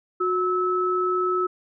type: tone pair together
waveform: sine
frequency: 364.8 / 1300 Hz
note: F#4 / E6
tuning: -24 / -24 cents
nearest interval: octave + minor seventh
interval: 2200 cents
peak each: -23 dBFS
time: 0.2-1.47 s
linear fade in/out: 10 ms
effects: none